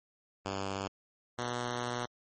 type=tone pair in turn; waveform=5% pulse; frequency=97.6 / 121.75 Hz; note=G2 / B2; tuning=-7 / -24 cents; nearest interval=major third; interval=383 cents; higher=second; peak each=-23 / -22 dBFS; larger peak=second; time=0.45-0.88 / 1.38-2.06 s; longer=second; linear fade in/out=10 ms; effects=MP3 32 kbps